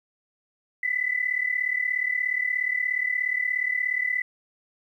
sine tone pair together, 1980.1 / 2017 Hz, B6 / B6, +4 / +36 cents, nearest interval unison, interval 32 cents, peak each -26 dBFS, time 0.83-4.22 s, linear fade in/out 5 ms, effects 10-bit

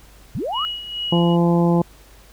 sine linear sweep, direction up, 82.41 to 1343 Hz, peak -22 dBFS, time 0.35-0.65 s, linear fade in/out 0 ms
sine tone with tremolo, 2908 Hz, F#7, 31 cents flat, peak -22 dBFS, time 0.52-1.37 s, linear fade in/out 50 ms, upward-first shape sine, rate 2.3 Hz, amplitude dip 65%
harmonic tone, 171.3 Hz, F3, 33 cents flat, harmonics 1 / 2 / 3 / 4 / 5 / 6, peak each -15 / -20 / -24 / -29 / -26 / -32 dBFS, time 1.12-1.82 s, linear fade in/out 5 ms
effects added 50 Hz sine -47 dBFS peak until 2.32 s + pink hiss -50 dBFS RMS until 2.32 s

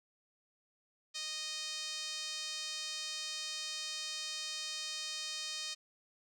5% pulse tone with band-pass filter, 620 Hz, D#5, 6 cents flat, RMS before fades -41 dBFS, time 1.14-5.75 s, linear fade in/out 20 ms, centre 4500 Hz, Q 1.1, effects none

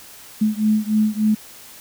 sine beating tone pair, 213.2 / 216.6 Hz, G#3 / A3, +46 / -27 cents, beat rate 3.4 Hz, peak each -18 / -19 dBFS, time 0.41-1.35 s, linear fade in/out 10 ms, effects white hiss -42 dBFS RMS until 1.8 s

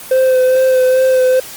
triangle tone with vibrato, 516 Hz, C5, 24 cents flat, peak -6 dBFS, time 0.11-1.4 s, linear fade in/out 5 ms, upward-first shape sine, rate 2.4 Hz, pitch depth 19 cents each way, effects white hiss -31 dBFS RMS until 1.56 s + Opus 24 kbps

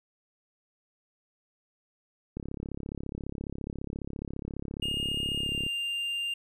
click train, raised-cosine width 3 ms, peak -23 dBFS, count 115, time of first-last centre 2.37-5.665 s, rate 34.6 Hz
triangle tone with pitch glide, 2838 to 2796 Hz, F7 to F7, +27 to +1 cents, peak -28 dBFS, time 4.82-6.34 s, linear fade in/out 5 ms, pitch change -26 cents, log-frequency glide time 5.38-5.52 s
effects none

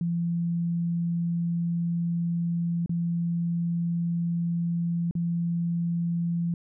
sine tone with dropouts, 170.3 Hz, F3, 43 cents flat, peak -24 dBFS, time 0.01-6.54 s, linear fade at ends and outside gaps 2 ms, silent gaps 2.861-2.894 / 5.111-5.152 s, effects none

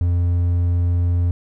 triangle tone, 87.31 Hz, F2, in tune, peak -13 dBFS, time 0.01-1.31 s, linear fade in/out 0 ms, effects none

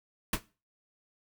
pink noise with exponential decay, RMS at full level -22 dBFS, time 0.33-0.41 s, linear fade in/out 5 ms, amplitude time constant 17 ms, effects noise-tail reverb RT60 0.3 s tail -17 dB re dry

